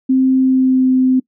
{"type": "tone with pitch glide", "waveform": "sine", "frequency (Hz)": [261.6, 258.1], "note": ["C4", "C4"], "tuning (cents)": [0, -23], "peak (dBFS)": -9, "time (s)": [0.09, 1.2], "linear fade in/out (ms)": 10, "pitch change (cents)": -23, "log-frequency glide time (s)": [0.39, 0.92], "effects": ["noise-tail reverb RT60 0.1 s tail -23 dB re dry"]}